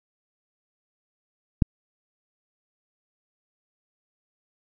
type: click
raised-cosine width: 5 ms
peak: -4 dBFS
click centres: 1.622 s
effects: none